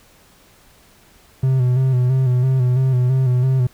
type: tone with vibrato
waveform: triangle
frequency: 128.2 Hz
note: C3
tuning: 35 cents flat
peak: -11 dBFS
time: 1.43-3.67 s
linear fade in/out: 5 ms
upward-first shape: square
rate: 3 Hz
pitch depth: 46 cents each way
effects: pink hiss -51 dBFS RMS until 3.73 s